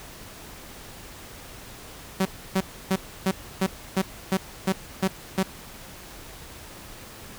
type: tone bursts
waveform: sawtooth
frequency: 190 Hz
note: F#3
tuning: 46 cents sharp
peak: -16 dBFS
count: 10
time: 2.2-5.43 s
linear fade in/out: 5 ms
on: 53 ms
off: 300 ms
effects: pink hiss -43 dBFS RMS until 7.38 s